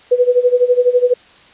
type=tone with tremolo; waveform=sine; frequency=493.9 Hz; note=B4; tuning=in tune; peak=-6 dBFS; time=0.11-1.14 s; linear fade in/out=10 ms; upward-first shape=sine; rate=12 Hz; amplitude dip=85%; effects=white hiss -45 dBFS RMS until 1.53 s + resampled to 8000 Hz